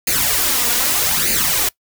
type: noise with flanger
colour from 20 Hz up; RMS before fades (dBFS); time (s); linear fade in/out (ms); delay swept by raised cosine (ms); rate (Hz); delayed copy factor
white; -17; 0.07-1.69; 5; 0.44 to 4.24; 0.81; +0.75
effects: noise-tail reverb RT60 0.1 s tail -22 dB re dry

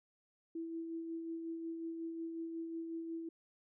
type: tone with tremolo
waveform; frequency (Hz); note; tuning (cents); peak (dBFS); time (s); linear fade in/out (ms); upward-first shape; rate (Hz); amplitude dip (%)
sine; 329.6; E4; 0; -38; 0.55-3.29; 5; sine; 5.5; 35
effects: none

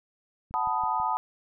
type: click train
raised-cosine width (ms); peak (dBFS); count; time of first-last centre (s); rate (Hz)
5; -35; 4; 0.51-1; 6.12
type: chord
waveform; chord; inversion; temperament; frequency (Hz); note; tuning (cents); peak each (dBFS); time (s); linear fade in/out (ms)
sine; B dominant seventh; second; equal; 740 / 880 / 987.8 / 1244.5; F#5 / A5 / B5 / D#6; 0 / 0 / 0 / 0; -33 / -28 / -30 / -31; 0.54-1.17; 0
effects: none

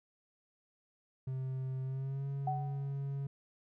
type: tone with pitch glide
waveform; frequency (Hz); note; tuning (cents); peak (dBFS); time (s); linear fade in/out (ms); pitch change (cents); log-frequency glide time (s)
triangle; 131.1 to 138.66; C3 to C#3; +4 to +1; -33; 1.27-3.27; 5; +97; 1.83-2.27
type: tone with exponential decay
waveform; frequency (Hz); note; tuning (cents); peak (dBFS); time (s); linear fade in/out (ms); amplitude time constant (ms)
sine; 752; F#5; +28; -30; 2.47-2.93; 5; 100
effects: none

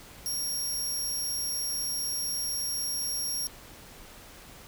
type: tone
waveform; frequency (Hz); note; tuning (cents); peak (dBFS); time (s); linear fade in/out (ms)
20% pulse; 5588; F8; 0; -24; 0.26-3.47; 0
effects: pink hiss -49 dBFS RMS until 4.67 s

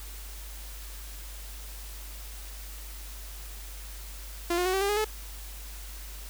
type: tone with pitch steps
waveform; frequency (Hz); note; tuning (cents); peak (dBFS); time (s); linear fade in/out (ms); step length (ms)
sawtooth; 345 / 358 / 371.5 / 385.5 / 400 / 415 / 430.7; F4 / F4 / F#4 / G4 / G4 / G#4 / A4; -21 / +43 / +7 / -29 / +35 / -1 / -37; -21; 4.5-5.046; 5; 78
effects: added 50 Hz sine -40 dBFS peak until 6.29 s + white hiss -46 dBFS RMS until 6.29 s

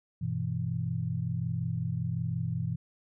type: chord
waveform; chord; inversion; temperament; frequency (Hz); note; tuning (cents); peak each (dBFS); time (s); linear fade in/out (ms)
sine; E minor; first; equal; 98 / 123.47 / 164.81; G2 / B2 / E3; 0 / 0 / 0; -36 / -32 / -33; 0.21-2.76; 10
effects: none

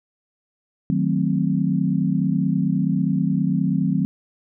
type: chord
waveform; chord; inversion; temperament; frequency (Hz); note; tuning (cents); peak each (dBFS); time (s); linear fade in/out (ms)
sine; D# diminished seventh; none; equal; 155.56 / 185 / 220 / 261.6; D#3 / F#3 / A3 / C4; 0 / 0 / 0 / 0; -23 / -21 / -26 / -24; 0.9-4.05; 0
effects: none

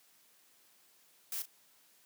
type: noise with echo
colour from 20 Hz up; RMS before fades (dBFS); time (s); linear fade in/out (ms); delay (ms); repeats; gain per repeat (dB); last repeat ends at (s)
blue; -38; 1.32-1.42; 2; 36; 1; -12; 1.456
effects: white hiss -66 dBFS RMS until 2.05 s + high-pass 150 Hz 12 dB/octave

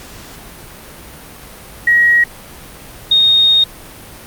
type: tone pair in turn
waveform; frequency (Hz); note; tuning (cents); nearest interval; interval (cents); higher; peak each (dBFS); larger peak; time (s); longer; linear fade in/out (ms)
sine; 1900 / 3709; A#6 / A#7; +33 / -9; octave; 1158; second; -7; neither; 1.87-2.24 / 3.11-3.64; second; 5
effects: pink hiss -35 dBFS RMS until 4.26 s + Opus 48 kbps

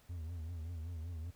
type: tone with vibrato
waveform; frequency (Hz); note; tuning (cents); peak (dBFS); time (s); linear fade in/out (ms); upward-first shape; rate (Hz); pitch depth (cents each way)
triangle; 83; E2; +12; -38; 0.09-1.31; 10; triangle; 5.2; 130
effects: pink hiss -67 dBFS RMS until 1.35 s

